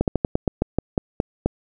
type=slowing click train; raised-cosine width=2 ms; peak=-5 dBFS; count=11; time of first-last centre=0.01-1.46 s; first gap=68 ms; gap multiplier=1.16; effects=none